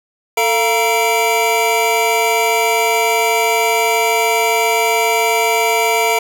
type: tone cluster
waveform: square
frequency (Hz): 446.9 / 690 / 947 / 2322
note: A4 / F5 / A#5 / D7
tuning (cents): +27 / -21 / +27 / -20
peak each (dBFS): -19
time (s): 0.37-6.19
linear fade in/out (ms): 5
effects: 8-bit

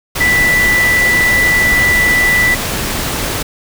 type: tone in noise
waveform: sine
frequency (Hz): 1975.5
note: B6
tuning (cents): 0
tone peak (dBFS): -9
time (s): 0.2-2.55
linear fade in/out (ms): 10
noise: pink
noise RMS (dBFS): -18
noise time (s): 0.15-3.43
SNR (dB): +6
effects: none

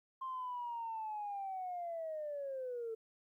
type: linear sweep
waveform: sine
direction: down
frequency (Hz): 1059 to 441.9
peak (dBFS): -38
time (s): 0.21-2.95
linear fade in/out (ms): 10
effects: tanh soft clip ceiling -34 dBFS + 13-bit

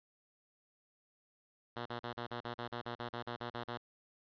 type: tone bursts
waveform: 5% pulse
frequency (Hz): 119.7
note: A#2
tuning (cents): +46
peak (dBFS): -28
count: 15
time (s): 1.76-3.776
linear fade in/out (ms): 10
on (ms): 98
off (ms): 39
effects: resampled to 11025 Hz

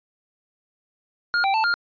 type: tone with pitch steps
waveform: square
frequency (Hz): 1419 / 782 / 883 / 1406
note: F6 / G5 / A5 / F6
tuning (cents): +27 / -4 / +6 / +11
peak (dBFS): -19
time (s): 1.34-1.74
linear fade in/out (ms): 0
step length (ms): 100
effects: resampled to 11025 Hz

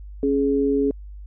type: tone pair together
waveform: sine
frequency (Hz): 276.2 / 420.3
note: C#4 / G#4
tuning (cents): -6 / +21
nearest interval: perfect fifth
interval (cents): 727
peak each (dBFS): -20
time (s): 0.23-0.91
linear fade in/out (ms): 2
effects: added 50 Hz sine -35 dBFS peak until 1.26 s

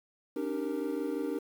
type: chord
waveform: triangle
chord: Eb dominant seventh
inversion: third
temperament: equal with one note detuned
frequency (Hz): 277.2 / 303.1 / 392 / 466.2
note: Db4 / Eb4 / G4 / Bb4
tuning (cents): 0 / -45 / 0 / 0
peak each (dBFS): -35 / -33 / -36 / -35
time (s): 0.36-1.39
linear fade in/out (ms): 5
effects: 9-bit

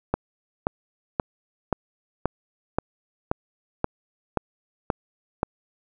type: click train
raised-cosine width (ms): 1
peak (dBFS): -7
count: 11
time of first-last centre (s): 0.14-5.431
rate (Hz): 1.89
effects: none

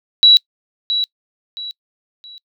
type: tone with echo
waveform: sine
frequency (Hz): 3913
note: B7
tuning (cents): -17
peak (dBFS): -5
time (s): 0.23-0.37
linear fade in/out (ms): 0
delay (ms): 670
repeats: 3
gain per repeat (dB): -10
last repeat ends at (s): 2.38
effects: noise-tail reverb RT60 0.1 s tail -25 dB re dry

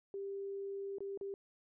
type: tone with dropouts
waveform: sine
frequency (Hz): 395.2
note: G4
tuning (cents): +14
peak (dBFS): -39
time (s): 0.14-1.34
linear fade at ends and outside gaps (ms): 1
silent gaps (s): 0.984-1.005 / 1.175-1.211
effects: none

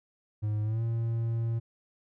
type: tone with pitch glide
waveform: triangle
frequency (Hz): 106.1 to 115.04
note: G#2 to A#2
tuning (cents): +38 to -22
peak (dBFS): -25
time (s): 0.42-1.6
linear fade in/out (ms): 20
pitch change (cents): +140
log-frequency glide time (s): 0.63-0.82
effects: none

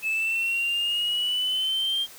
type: exponential sweep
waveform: sine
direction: up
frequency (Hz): 2600 to 3201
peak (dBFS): -21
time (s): 0.02-2.07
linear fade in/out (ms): 50
effects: tanh soft clip ceiling -21 dBFS + white hiss -46 dBFS RMS until 2.18 s

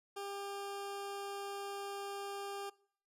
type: tone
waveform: 20% pulse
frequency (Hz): 399.4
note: G4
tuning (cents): +32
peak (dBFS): -36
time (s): 0.16-2.7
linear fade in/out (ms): 10
effects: noise-tail reverb RT60 0.6 s tail -23 dB re dry + resampled to 32000 Hz

